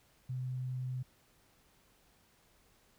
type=tone; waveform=sine; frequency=127.8 Hz; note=C3; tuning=40 cents flat; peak=-35 dBFS; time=0.29-1.03 s; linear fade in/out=10 ms; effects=pink hiss -68 dBFS RMS until 2.98 s